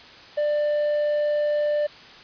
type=tone; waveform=triangle; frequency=593 Hz; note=D5; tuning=17 cents sharp; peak=-18 dBFS; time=0.37-1.87 s; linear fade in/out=10 ms; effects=white hiss -45 dBFS RMS until 2.23 s + resampled to 11025 Hz